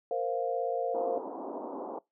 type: chord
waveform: sine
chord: Bb suspended second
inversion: none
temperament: equal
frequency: 466.2 / 523.3 / 698.5 Hz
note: Bb4 / C5 / F5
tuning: 0 / 0 / 0 cents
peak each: -33 dBFS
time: 0.11-1.18 s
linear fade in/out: 2 ms
type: band-pass noise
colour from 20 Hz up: pink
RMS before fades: -39 dBFS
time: 0.94-1.99 s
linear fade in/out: 5 ms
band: 250 to 1000 Hz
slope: 48 dB/octave
effects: noise-tail reverb RT60 0.2 s tail -24 dB re dry